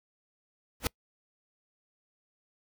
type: noise with exponential growth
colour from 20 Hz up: pink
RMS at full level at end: -23 dBFS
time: 0.8-0.87 s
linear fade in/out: 2 ms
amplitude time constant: 15 ms
effects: noise-tail reverb RT60 0.1 s tail -26 dB re dry